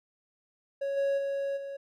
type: tone with level steps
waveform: triangle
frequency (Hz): 554.4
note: C#5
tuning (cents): 0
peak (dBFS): -27 / -23 / -27 / -34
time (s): 0.81-1.77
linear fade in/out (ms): 10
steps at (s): 0.96 / 1.17 / 1.56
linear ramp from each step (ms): 20
effects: none